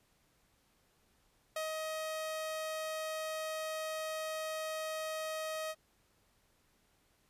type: tone with ADSR envelope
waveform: sawtooth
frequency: 630 Hz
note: D#5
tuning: 21 cents sharp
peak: -31 dBFS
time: 1.56-5.75 s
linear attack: 4 ms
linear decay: 150 ms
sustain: -2 dB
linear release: 47 ms
effects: pink hiss -72 dBFS RMS until 7.29 s + resampled to 32000 Hz